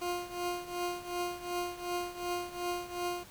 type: tone with tremolo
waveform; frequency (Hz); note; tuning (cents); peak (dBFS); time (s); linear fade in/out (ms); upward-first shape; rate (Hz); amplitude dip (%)
20% pulse; 352.9; F4; +18; -26; 0.01-3.24; 10; triangle; 2.7; 85
effects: pink hiss -53 dBFS RMS until 3.3 s